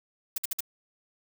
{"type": "noise bursts", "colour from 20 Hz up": "blue", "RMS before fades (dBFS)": -29, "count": 4, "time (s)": [0.36, 0.606], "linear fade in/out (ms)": 5, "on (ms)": 21, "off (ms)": 54, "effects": []}